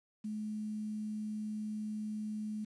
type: tone with quantisation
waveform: sine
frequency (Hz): 213.6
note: G#3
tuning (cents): +49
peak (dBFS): -36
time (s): 0.24-2.65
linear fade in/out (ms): 10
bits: 10
effects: resampled to 22050 Hz